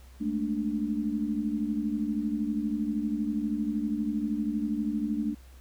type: tone cluster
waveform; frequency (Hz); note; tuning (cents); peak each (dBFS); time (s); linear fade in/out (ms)
sine; 210.3 / 222.9 / 294.1; G#3 / A3 / D4; +22 / +23 / +3; -33 / -30 / -31; 0.2-5.35; 20
effects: added 64 Hz sine -48 dBFS peak until 5.6 s + pink hiss -59 dBFS RMS until 5.6 s